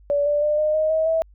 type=tone with pitch steps; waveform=sine; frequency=575 / 586.7 / 598.7 / 611 / 623.4 / 636.2 / 649.2 Hz; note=D5 / D5 / D5 / D#5 / D#5 / D#5 / E5; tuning=-37 / -2 / +33 / -32 / +3 / +38 / -27 cents; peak=-17 dBFS; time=0.1-1.22 s; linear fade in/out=0 ms; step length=160 ms; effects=added 50 Hz sine -47 dBFS peak until 1.34 s